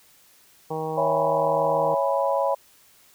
harmonic tone, 158 Hz, D#3, 27 cents sharp, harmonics 1 / 2 / 3 / 4 / 5 / 6 / 7, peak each -34 / -37 / -29 / -39 / -32 / -36 / -41 dBFS, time 0.7-1.95 s, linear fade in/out 10 ms
sine chord, C# minor seventh, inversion none, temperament equal, 554.4 / 659.3 / 830.6 / 987.8 Hz, C#5 / E5 / G#5 / B5, 0 / 0 / 0 / 0 cents, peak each -23 / -27 / -28 / -26 dBFS, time 0.97-2.55 s, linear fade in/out 10 ms
effects white hiss -56 dBFS RMS until 3.14 s

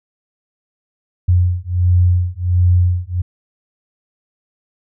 sine beating tone pair, 88.6 / 90 Hz, F2 / F#2, +25 / -47 cents, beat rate 1.4 Hz, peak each -14 dBFS, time 1.28-3.22 s, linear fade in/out 10 ms, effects none

